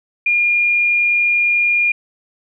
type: tone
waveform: sine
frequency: 2417 Hz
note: D7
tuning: 49 cents sharp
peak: -12 dBFS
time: 0.26-1.92 s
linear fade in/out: 5 ms
effects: none